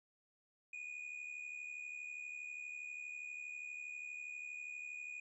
triangle tone with amplitude modulation, 2460 Hz, D#7, 20 cents flat, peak -40 dBFS, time 0.73-5.2 s, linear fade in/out 5 ms, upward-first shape sine, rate 72.4 Hz, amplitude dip 65%, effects resampled to 24000 Hz

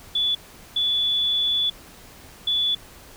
sine tone bursts at uneven times, 3445 Hz, A7, 37 cents flat, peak -19 dBFS, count 3, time 0.15-0.35 / 0.76-1.7 / 2.47-2.75 s, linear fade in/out 5 ms, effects pink hiss -46 dBFS RMS until 3.16 s

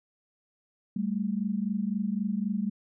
sine tone pair together, 196.04 / 219.9 Hz, G3 / A3, 0 / -1 cents, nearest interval major second, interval 199 cents, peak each -29 / -30 dBFS, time 0.96-2.7 s, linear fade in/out 5 ms, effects none

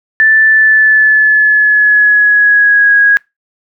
sine tone with pitch glide, 1760 to 1651.7 Hz, A6 to G#6, 0 to -10 cents, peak -4 dBFS, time 0.2-3.17 s, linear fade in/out 0 ms, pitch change -110 cents, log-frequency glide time 0.47-2.95 s, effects noise-tail reverb RT60 0.2 s tail -24 dB re dry

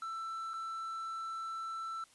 triangle tone with dropouts, 1332 Hz, E6, 18 cents sharp, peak -36 dBFS, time 0.02-2.04 s, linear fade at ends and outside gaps 2 ms, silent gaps 0.535-0.539 s, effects white hiss -64 dBFS RMS until 2.14 s + resampled to 24000 Hz

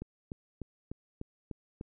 click train, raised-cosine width 3 ms, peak -26 dBFS, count 7, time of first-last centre 0.02-1.811 s, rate 3.35 Hz, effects none

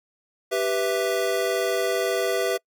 square chord, E minor, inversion first, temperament equal, 392 / 493.9 / 659.3 Hz, G4 / B4 / E5, 0 / 0 / 0 cents, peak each -27 dBFS, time 0.51-2.58 s, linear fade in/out 20 ms, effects noise-tail reverb RT60 0.1 s tail -26 dB re dry

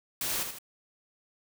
white noise with echo, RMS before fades -32 dBFS, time 0.21-0.43 s, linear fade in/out 2 ms, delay 78 ms, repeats 2, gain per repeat -6 dB, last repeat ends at 0.586 s, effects none

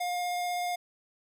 square tone with vibrato, 711 Hz, F5, 31 cents sharp, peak -30 dBFS, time 0-0.76 s, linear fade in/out 10 ms, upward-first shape triangle, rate 16 Hz, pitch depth 9 cents each way, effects none

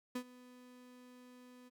35% pulse tone with ADSR envelope, 249.3 Hz, B3, 16 cents sharp, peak -34 dBFS, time 0.15-1.7 s, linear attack 7 ms, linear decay 74 ms, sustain -20 dB, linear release 26 ms, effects none

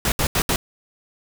pink noise bursts at uneven times, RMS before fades -20 dBFS, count 4, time 0.05-0.12 / 0.19-0.27 / 0.35-0.42 / 0.49-0.56 s, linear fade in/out 2 ms, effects none

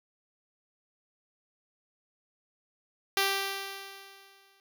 5% pulse tone with exponential decay, 392 Hz, G4, in tune, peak -12 dBFS, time 3.17-4.6 s, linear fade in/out 1 ms, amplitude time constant 310 ms, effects none

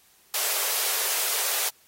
white high-pass noise, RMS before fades -26 dBFS, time 0.34-1.69 s, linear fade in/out 2 ms, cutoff 380 Hz, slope 96 dB/octave, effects white hiss -59 dBFS RMS until 1.87 s + AAC 48 kbps

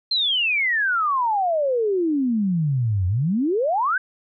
sine exponential two-way sweep, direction down then up, 4207 to 87.7 to 1610 Hz, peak -18 dBFS, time 0.11-3.98 s, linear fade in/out 5 ms, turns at 3.07 s, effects none

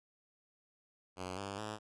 5% pulse tone with pitch steps, 92 / 99.17 / 106.91 Hz, F#2 / G2 / A2, -9 / +21 / -49 cents, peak -29 dBFS, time 1.16-1.79 s, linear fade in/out 50 ms, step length 210 ms, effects resampled to 22050 Hz

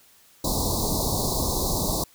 pink band-stop noise, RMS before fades -25 dBFS, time 0.44-2.04 s, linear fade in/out 5 ms, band 1100 to 3800 Hz, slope 96 dB/octave, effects white hiss -56 dBFS RMS until 2.14 s

